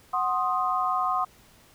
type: chord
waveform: sine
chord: C diminished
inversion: second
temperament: equal with one note detuned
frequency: 740 / 1054.4 / 1244.5 Hz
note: Gb5 / C6 / Eb6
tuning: 0 / +13 / 0 cents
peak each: -28 / -27 / -27 dBFS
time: 0.13-1.25 s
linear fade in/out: 10 ms
effects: pink hiss -56 dBFS RMS until 1.74 s